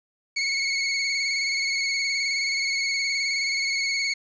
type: tone with vibrato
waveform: 25% pulse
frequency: 2200 Hz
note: C#7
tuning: 14 cents flat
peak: -19 dBFS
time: 0.36-4.14 s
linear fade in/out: 10 ms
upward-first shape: square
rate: 19 Hz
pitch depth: 25 cents each way
effects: resampled to 16000 Hz + 9-bit